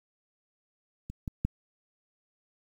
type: clicks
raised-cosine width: 5 ms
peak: -26 / -21 / -14 dBFS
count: 3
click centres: 1.1 / 1.278 / 1.45 s
effects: 9-bit